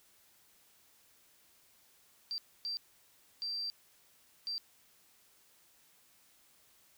sine tone bursts at uneven times, 4699 Hz, D8, in tune, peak -35 dBFS, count 4, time 2.31-2.38 / 2.65-2.77 / 3.42-3.7 / 4.47-4.58 s, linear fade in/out 0 ms, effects white hiss -66 dBFS RMS until 6.97 s

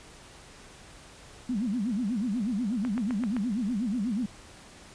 sine tone with vibrato, 222.6 Hz, A3, 20 cents sharp, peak -26 dBFS, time 1.49-4.26 s, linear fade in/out 5 ms, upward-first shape sine, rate 8.2 Hz, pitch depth 260 cents each way
click train, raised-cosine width 0.5 ms, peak -22 dBFS, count 5, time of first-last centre 2.85-3.366 s, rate 7.75 Hz
effects pink hiss -50 dBFS RMS until 4.94 s + resampled to 22050 Hz

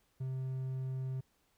triangle tone, 130.9 Hz, C3, 1 cent sharp, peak -33 dBFS, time 0.2-1.21 s, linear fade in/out 10 ms, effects pink hiss -74 dBFS RMS until 1.57 s

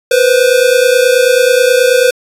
square tone pair together, 487.7 / 517 Hz, B4 / C5, -22 / -21 cents, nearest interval minor second, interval 101 cents, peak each -10 dBFS, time 0.11-2.11 s, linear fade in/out 5 ms, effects resampled to 32000 Hz

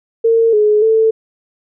sine tone with pitch steps, 455.9 / 422.1 / 443.7 Hz, A#4 / G#4 / A4, -39 / +28 / +14 cents, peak -8 dBFS, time 0.24-1.11 s, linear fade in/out 10 ms, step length 290 ms, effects none

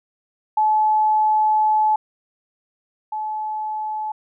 sine tone pair in turn, 860 / 860 Hz, A5 / A5, -40 / -40 cents, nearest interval unison, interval 0 cents, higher neither, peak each -14 / -23 dBFS, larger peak first, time 0.57-1.96 / 3.12-4.12 s, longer first, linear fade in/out 5 ms, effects none

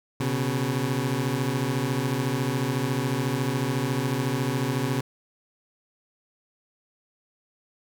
20% pulse beating tone pair, 124.5 / 138.5 Hz, B2 / C#3, +14 / -1 cents, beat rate 14 Hz, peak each -22 dBFS, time 0.2-5.01 s, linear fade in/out 5 ms, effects none

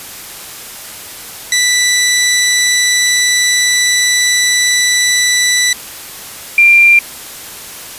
15% pulse / sine tone pair in turn, 1975.5 / 2379 Hz, B6 / D7, 0 / +22 cents, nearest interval minor third, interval 322 cents, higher second, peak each -3 dBFS, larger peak neither, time 1.52-5.73 / 6.58-6.99 s, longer first, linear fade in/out 2 ms, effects white hiss -29 dBFS RMS until 7.98 s + resampled to 32000 Hz

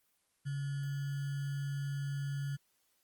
sine tone with sample-and-hold, 140 Hz, C#3, 18 cents sharp, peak -34 dBFS, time 0.45-2.57 s, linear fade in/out 20 ms, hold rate 1575 Hz, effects white hiss -75 dBFS RMS until 3.03 s + Opus 24 kbps

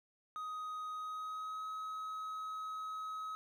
triangle tone with pitch glide, 1253 to 1275.6 Hz, D#6 to D#6, +12 to +43 cents, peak -38 dBFS, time 0.36-3.35 s, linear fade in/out 0 ms, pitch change +31 cents, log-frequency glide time 0.92-1.67 s, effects 13-bit

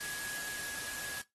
sine tone in noise, 1669 Hz, G#6, 8 cents sharp, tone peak -42 dBFS, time 0-1.22 s, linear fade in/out 10 ms, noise white, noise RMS -41 dBFS, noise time 0-1.22 s, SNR -4 dB, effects noise-tail reverb RT60 0.2 s tail -21 dB re dry + AAC 32 kbps

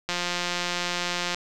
click train, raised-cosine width 0.2 ms, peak -10 dBFS, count 222, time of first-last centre 0.09-1.346 s, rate 176 Hz, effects none

